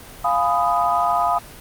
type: chord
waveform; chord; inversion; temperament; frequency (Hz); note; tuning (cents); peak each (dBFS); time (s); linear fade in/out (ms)
sine; F half-diminished seventh; none; equal with one note detuned; 698.5 / 830.6 / 996.4 / 1244.5; F5 / Ab5 / Cb6 / Eb6; 0 / 0 / +15 / 0; -20 / -24 / -22 / -21; 0.24-1.39; 10
effects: pink hiss -40 dBFS RMS until 1.6 s + Opus 32 kbps